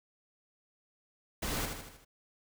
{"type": "noise with echo", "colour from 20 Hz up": "pink", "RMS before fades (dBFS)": -35, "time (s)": [1.42, 1.66], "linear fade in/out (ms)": 10, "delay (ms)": 78, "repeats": 5, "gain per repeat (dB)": -5, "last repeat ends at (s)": 2.05, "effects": []}